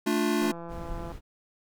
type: chord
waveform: square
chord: D minor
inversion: second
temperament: just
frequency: 220.2 / 293.7 / 352.4 Hz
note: A3 / D4 / F4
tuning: +2 / 0 / +16 cents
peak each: -29 dBFS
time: 0.06-0.52 s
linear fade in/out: 10 ms
type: click train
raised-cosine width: 1 ms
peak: -27 dBFS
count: 119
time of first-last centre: 0.42-1.118 s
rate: 169 Hz
type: noise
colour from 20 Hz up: brown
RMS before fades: -38 dBFS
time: 0.68-1.21 s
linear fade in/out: 50 ms
effects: none